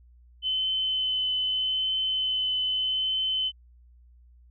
sine tone with vibrato, 3043 Hz, F#7, 48 cents sharp, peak -24 dBFS, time 0.42-3.52 s, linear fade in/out 50 ms, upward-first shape triangle, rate 0.81 Hz, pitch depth 11 cents each way, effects added 60 Hz sine -52 dBFS peak until 4.5 s

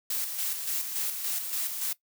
blue noise with tremolo, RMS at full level -30 dBFS, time 0.1-1.93 s, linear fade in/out 5 ms, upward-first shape square, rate 3.5 Hz, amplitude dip 45%, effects noise-tail reverb RT60 0.1 s tail -18 dB re dry

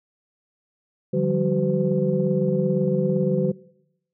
sine tone cluster, 149.6 / 177.6 / 195.3 / 377.1 / 508 Hz, D3 / F3 / G3 / F#4 / B4, +32 / +29 / -6 / +33 / +49 cents, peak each -25 dBFS, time 1.13-3.52 s, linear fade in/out 10 ms, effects noise-tail reverb RT60 0.8 s tail -21 dB re dry + tanh soft clip ceiling -7 dBFS

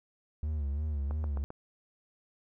triangle tone with vibrato, 73.42 Hz, D2, in tune, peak -28 dBFS, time 0.43-1.44 s, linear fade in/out 0 ms, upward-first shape sine, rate 2.9 Hz, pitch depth 96 cents each way
click train, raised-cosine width 1 ms, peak -28 dBFS, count 4, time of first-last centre 1.11-1.504 s, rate 7.61 Hz
effects none

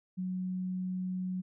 sine tone, 184.3 Hz, F#3, 7 cents flat, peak -32 dBFS, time 0.17-1.42 s, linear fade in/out 20 ms, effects none

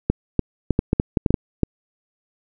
clicks, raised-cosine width 3 ms, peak -3 dBFS, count 11, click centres 0.1 / 0.393 / 0.707 / 0.791 / 0.931 / 0.999 / 1.172 / 1.262 / 1.306 / 1.342 / 1.633 s, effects none

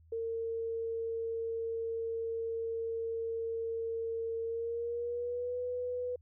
sine tone with pitch glide, 456.1 to 494.5 Hz, A#4 to B4, -38 to +2 cents, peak -33 dBFS, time 0.12-6.16 s, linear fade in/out 5 ms, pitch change +140 cents, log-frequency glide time 4.43-5.58 s, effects added 81 Hz sine -58 dBFS peak until 6.21 s

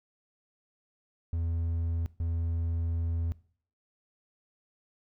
triangle tone bursts at uneven times, 83.4 Hz, E2, 21 cents sharp, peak -26 dBFS, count 2, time 1.33-2.06 / 2.2-3.32 s, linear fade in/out 0 ms, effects noise-tail reverb RT60 0.5 s tail -20 dB re dry

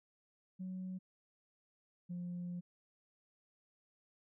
sine tone pair in turn, 185.5 / 176.41 Hz, F#3 / F3, +5 / +18 cents, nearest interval minor second, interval 87 cents, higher first, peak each -39 / -38 dBFS, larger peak second, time 0.59-0.99 / 2.09-2.61 s, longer second, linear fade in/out 20 ms, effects tanh soft clip ceiling -37 dBFS

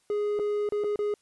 triangle tone with dropouts, 415.3 Hz, G#4, in tune, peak -23 dBFS, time 0.1-1.14 s, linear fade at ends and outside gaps 1 ms, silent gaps 0.391-0.396 / 0.69-0.722 / 0.838-0.843 / 0.959-0.99 s, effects white hiss -68 dBFS RMS until 1.21 s + resampled to 24000 Hz

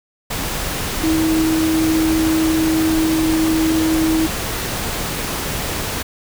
sine tone in noise, 319.3 Hz, D#4, 45 cents sharp, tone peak -14 dBFS, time 1.03-4.27 s, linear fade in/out 10 ms, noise pink, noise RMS -23 dBFS, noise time 0.3-6.03 s, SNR +6 dB, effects none

